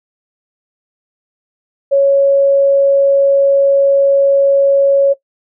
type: tone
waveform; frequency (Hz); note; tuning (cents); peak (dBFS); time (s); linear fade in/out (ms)
sine; 554.4; C#5; 0; -6; 1.91-5.14; 20
effects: noise-tail reverb RT60 0.1 s tail -17 dB re dry